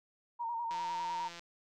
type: tone with vibrato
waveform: sine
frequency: 932.3 Hz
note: A#5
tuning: in tune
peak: -34 dBFS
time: 0.39-1.29 s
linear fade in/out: 20 ms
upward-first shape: square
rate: 9.9 Hz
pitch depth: 36 cents each way
type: click train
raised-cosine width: 0.2 ms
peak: -30 dBFS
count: 118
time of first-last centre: 0.71-1.394 s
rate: 171 Hz
effects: none